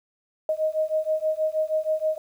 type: beating tone pair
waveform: sine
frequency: 622.3 / 628.6 Hz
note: D#5 / D#5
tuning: 0 / +18 cents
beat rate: 6.3 Hz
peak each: -25 dBFS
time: 0.49-2.18 s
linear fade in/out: 2 ms
effects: 9-bit